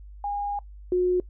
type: tone pair in turn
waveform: sine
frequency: 815 / 361.8 Hz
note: G#5 / F#4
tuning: -33 / -39 cents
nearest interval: octave + major second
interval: 1406 cents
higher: first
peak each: -26 / -19 dBFS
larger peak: second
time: 0.24-0.59 / 0.92-1.2 s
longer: first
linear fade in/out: 2 ms
effects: noise-tail reverb RT60 0.1 s tail -22 dB re dry + added 50 Hz sine -41 dBFS peak until 1.29 s